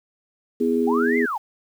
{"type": "harmonic tone", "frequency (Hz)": 82.41, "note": "E2", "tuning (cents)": 0, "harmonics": [3, 4, 5], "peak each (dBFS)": [-21, -26, -21], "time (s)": [0.6, 1.26], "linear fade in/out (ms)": 10}
{"type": "linear two-way sweep", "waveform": "sine", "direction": "up then down", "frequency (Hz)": [740, 2123, 767], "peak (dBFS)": -23, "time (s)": [0.87, 1.38], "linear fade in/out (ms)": 10, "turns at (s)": 1.18}
{"effects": ["8-bit"]}